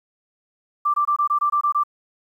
sine tone bursts, 1176 Hz, D6, 2 cents sharp, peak -16 dBFS, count 9, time 0.85-1.836 s, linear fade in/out 10 ms, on 90 ms, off 22 ms, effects 9-bit

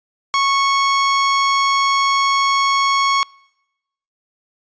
sawtooth tone, 1103 Hz, C#6, 9 cents flat, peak -10 dBFS, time 0.34-3.23 s, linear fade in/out 0 ms, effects noise-tail reverb RT60 0.9 s tail -26 dB re dry + resampled to 16000 Hz

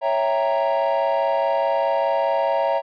triangle chord, C# diminished seventh, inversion none, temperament equal, 554.4 / 659.3 / 784 / 932.3 Hz, C#5 / E5 / G5 / Bb5, 0 / 0 / 0 / 0 cents, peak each -20 / -20 / -25 / -21 dBFS, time 0.01-2.82 s, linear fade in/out 50 ms, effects tanh soft clip ceiling -9 dBFS + resampled to 11025 Hz

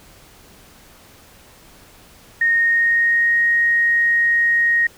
sine tone with pitch glide, 1851 to 1871.4 Hz, A#6 to A#6, -13 to +6 cents, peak -13 dBFS, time 2.41-4.87 s, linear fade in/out 5 ms, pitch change +19 cents, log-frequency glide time 2.54-3.41 s, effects pink hiss -47 dBFS RMS until 4.97 s

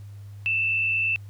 sine tone with frequency modulation, 2658 Hz, E7, 14 cents sharp, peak -21 dBFS, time 0.46-1.16 s, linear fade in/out 0 ms, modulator 69.3 Hz, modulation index 0.73, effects added 101 Hz sine -38 dBFS peak until 1.29 s + pink hiss -60 dBFS RMS until 1.29 s

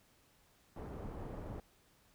pink low-pass noise, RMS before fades -45 dBFS, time 0.76-1.6 s, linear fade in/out 2 ms, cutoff 750 Hz, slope 12 dB/octave, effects pink hiss -69 dBFS RMS until 2.14 s

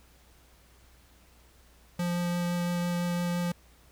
square tone with vibrato, 174.8 Hz, F3, 2 cents sharp, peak -28 dBFS, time 1.99-3.52 s, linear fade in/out 5 ms, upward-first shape triangle, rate 5.9 Hz, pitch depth 9 cents each way, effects added 60 Hz sine -59 dBFS peak until 3.91 s + pink hiss -61 dBFS RMS until 3.91 s

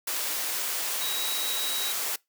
sine tone in noise, 3848 Hz, B7, 46 cents flat, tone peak -31 dBFS, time 1.01-1.92 s, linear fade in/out 5 ms, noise white, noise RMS -30 dBFS, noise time 0.07-2.16 s, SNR -4 dB, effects noise-tail reverb RT60 0.2 s tail -24 dB re dry + high-pass 400 Hz 12 dB/octave

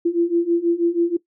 sine beating tone pair, 337.6 / 343.8 Hz, E4 / F4, +41 / -27 cents, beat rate 6.2 Hz, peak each -20 / -18 dBFS, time 0.05-1.17 s, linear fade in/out 10 ms, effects noise-tail reverb RT60 0.1 s tail -18 dB re dry

